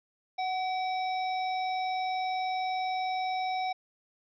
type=harmonic tone with a mistuned harmonic; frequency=765 Hz; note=G5; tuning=42 cents flat; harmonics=1 / 3 / 5 / 7; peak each=-29 / -39 / -43 / -46 dBFS; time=0.38-3.73 s; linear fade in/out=10 ms; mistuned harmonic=1; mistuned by=-47 cents; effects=none